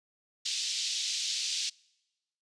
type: band-pass noise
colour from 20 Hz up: white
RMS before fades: -33 dBFS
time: 0.45-1.7 s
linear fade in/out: 10 ms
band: 3100 to 5900 Hz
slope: 24 dB/octave
effects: noise-tail reverb RT60 1.0 s tail -26 dB re dry + resampled to 22050 Hz